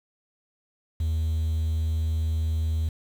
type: tone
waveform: triangle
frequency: 79.9 Hz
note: D#2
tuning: 47 cents sharp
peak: -20 dBFS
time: 1-2.89 s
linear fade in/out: 5 ms
effects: tanh soft clip ceiling -17 dBFS + 8-bit